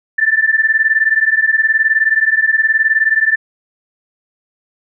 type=beating tone pair; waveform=sine; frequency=1760 / 1779 Hz; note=A6 / A6; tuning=0 / +19 cents; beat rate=19 Hz; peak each=-13 dBFS; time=0.18-3.36 s; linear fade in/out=10 ms; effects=none